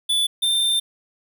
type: tone pair in turn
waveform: square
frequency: 3471 / 3589 Hz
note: A7 / A7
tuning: -24 / +34 cents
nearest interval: minor second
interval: 58 cents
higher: second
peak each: -18 dBFS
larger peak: neither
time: 0.09-0.27 / 0.42-0.8 s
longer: second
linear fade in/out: 10 ms
effects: none